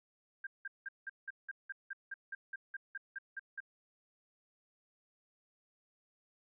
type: tone bursts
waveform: sine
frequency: 1592 Hz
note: G6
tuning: 26 cents sharp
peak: -39 dBFS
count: 16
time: 0.44-3.604 s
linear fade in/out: 5 ms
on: 29 ms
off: 180 ms
effects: none